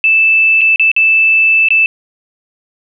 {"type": "tone with dropouts", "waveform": "sine", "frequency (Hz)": 2637, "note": "E7", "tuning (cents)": 0, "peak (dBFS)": -6, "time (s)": [0.04, 1.86], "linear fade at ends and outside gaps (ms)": 1, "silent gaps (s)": [[0.61, 0.615], [0.76, 0.796], [0.916, 0.964], [1.686, 1.705]], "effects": []}